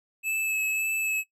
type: tone with vibrato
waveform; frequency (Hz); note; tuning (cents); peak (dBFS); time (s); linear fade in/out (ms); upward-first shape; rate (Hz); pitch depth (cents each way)
square; 2605; E7; -21; -26; 0.23-1.24; 50; sine; 1.8; 16
effects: noise-tail reverb RT60 0.1 s tail -19 dB re dry